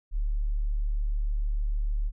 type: tone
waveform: sine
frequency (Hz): 36.71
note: D1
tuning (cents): 0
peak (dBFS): -24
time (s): 0.11-2.12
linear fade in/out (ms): 50
effects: none